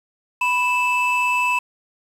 triangle tone pair together, 988.9 / 2628 Hz, B5 / E7, +2 / -6 cents, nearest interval octave + perfect fourth, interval 1692 cents, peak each -18 dBFS, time 0.41-1.59 s, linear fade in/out 5 ms, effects resampled to 32000 Hz + 7-bit

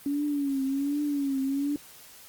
sine tone with vibrato, 280.6 Hz, C#4, 21 cents sharp, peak -25 dBFS, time 0.06-1.76 s, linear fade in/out 2 ms, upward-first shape triangle, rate 1.3 Hz, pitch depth 95 cents each way, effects white hiss -50 dBFS RMS until 2.28 s + Opus 32 kbps

